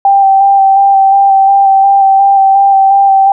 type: tone with vibrato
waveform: sine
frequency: 784 Hz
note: G5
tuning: in tune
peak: -3 dBFS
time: 0.05-3.32 s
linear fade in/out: 2 ms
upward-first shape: square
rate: 2.8 Hz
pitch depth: 15 cents each way
effects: none